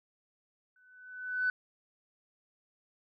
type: tone with exponential growth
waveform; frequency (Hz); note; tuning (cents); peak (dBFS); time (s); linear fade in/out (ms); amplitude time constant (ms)
sine; 1501; F#6; +24; -24; 0.76-1.5; 2; 160
effects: tanh soft clip ceiling -21 dBFS